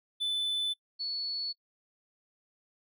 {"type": "tone pair in turn", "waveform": ["triangle", "sine"], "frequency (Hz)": [3506, 4417], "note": ["A7", "C#8"], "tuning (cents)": [-7, -7], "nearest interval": "major third", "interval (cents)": 400, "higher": "second", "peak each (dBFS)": [-27, -32], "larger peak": "first", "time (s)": [[0.2, 0.74], [0.99, 1.53]], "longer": "neither", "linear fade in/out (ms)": 20, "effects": ["noise-tail reverb RT60 0.1 s tail -23 dB re dry"]}